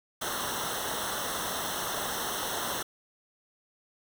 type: noise with comb filter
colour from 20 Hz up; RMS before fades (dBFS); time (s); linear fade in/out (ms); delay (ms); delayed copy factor
pink; -33; 0.21-2.83; 10; 0.42; -0.9
effects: none